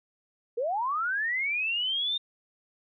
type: linear sweep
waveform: sine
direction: up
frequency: 441.2 to 3670 Hz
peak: -26 dBFS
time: 0.57-2.18 s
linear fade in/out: 10 ms
effects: none